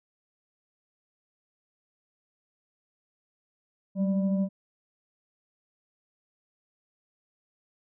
sine tone with frequency modulation, 192 Hz, G3, 36 cents flat, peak -23 dBFS, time 3.95-4.49 s, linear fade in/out 50 ms, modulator 397 Hz, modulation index 0.48, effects none

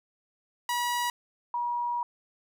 sawtooth / sine tone pair in turn, 967 / 959.8 Hz, B5 / B5, -37 / -50 cents, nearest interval unison, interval 13 cents, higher first, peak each -23 / -27 dBFS, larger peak first, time 0.69-1.1 / 1.54-2.03 s, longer second, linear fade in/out 2 ms, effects none

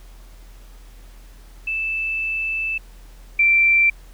sine tone pair in turn, 2637 / 2349 Hz, E7 / D7, 0 / 0 cents, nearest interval major second, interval 200 cents, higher first, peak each -21 / -12 dBFS, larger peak second, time 1.67-2.78 / 3.39-3.9 s, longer first, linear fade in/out 5 ms, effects added 41 Hz sine -40 dBFS peak until 4.13 s + pink hiss -52 dBFS RMS until 4.13 s

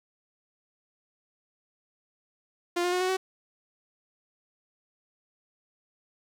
sawtooth tone with pitch steps, 349.2 / 355.9 / 362.8 / 369.8 / 376.9 Hz, F4 / F4 / F#4 / F#4 / F#4, 0 / +33 / -34 / -1 / +32 cents, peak -21 dBFS, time 2.76-3.17 s, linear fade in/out 10 ms, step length 82 ms, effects low-pass 9000 Hz 12 dB/octave + 9-bit

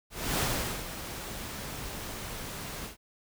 pink noise with ADSR envelope, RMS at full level -28 dBFS, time 0.1-2.97 s, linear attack 280 ms, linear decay 450 ms, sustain -11 dB, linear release 120 ms, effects none

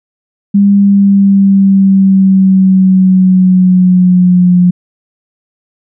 sine tone with pitch glide, 200.5 to 178.63 Hz, G3 to F3, +39 to +39 cents, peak -3 dBFS, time 0.54-4.71 s, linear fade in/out 10 ms, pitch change -200 cents, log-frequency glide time 0.74-4.59 s, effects none

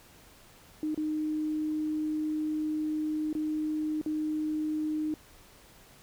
sine tone with dropouts, 307.7 Hz, D#4, 19 cents flat, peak -28 dBFS, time 0.83-5.14 s, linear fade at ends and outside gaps 1 ms, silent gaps 0.945-0.976 / 3.329-3.351 / 4.014-4.061 s, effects pink hiss -56 dBFS RMS until 6.02 s

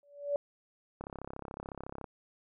sine tone with exponential growth, 574 Hz, D5, 40 cents flat, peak -25 dBFS, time 0.03-0.36 s, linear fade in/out 1 ms, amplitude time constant 70 ms
click train, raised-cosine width 1 ms, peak -27 dBFS, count 36, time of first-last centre 1.01-2.042 s, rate 33.9 Hz
effects none

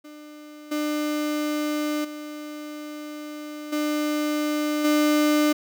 35% pulse tone with level steps, 300 Hz, D4, 37 cents sharp, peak -39 / -22 / -32 / -21 / -16 dBFS, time 0.04-5.53 s, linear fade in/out 10 ms, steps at 0.71 / 2.04 / 3.72 / 4.84 s, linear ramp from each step 10 ms, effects none

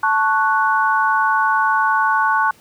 sine chord, F# minor, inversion first, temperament equal, 880 / 1108.7 / 1480 Hz, A5 / C#6 / F#6, 0 / 0 / 0 cents, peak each -18 dBFS, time 0.03-2.51 s, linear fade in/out 5 ms, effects pink hiss -50 dBFS RMS until 2.6 s + high-pass 100 Hz 12 dB/octave

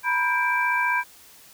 sine tone cluster, 931 / 986 / 1595 / 2334 Hz, A#5 / B5 / G6 / D7, -2 / -3 / +30 / -11 cents, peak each -33 / -24 / -24 / -26 dBFS, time 0.03-1.04 s, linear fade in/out 50 ms, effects white hiss -50 dBFS RMS until 1.53 s

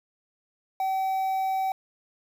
triangle tone with quantisation, 765 Hz, G5, 42 cents flat, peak -22 dBFS, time 0.8-1.72 s, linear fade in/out 2 ms, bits 8, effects none

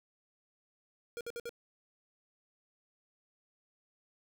square tone bursts, 472.7 Hz, A#4, 24 cents sharp, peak -39 dBFS, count 4, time 1.17-1.493 s, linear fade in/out 0 ms, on 38 ms, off 57 ms, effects none

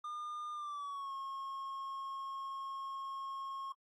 triangle tone with pitch glide, 1210 to 1084.2 Hz, D#6 to C#6, -49 to -39 cents, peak -38 dBFS, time 0.04-3.72 s, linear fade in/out 5 ms, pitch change -190 cents, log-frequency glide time 0.53-1.13 s, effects AAC 32 kbps

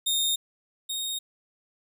sawtooth tone pair in turn, 3675 / 3716 Hz, A#7 / A#7, -25 / -6 cents, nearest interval unison, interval 19 cents, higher second, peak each -20 / -26 dBFS, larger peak first, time 0.06-0.36 / 0.89-1.19 s, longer neither, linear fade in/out 10 ms, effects none

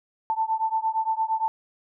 sine beating tone pair, 883 / 891.7 Hz, A5 / A5, +6 / +23 cents, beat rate 8.7 Hz, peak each -25 / -26 dBFS, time 0.3-1.48 s, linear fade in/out 0 ms, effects none

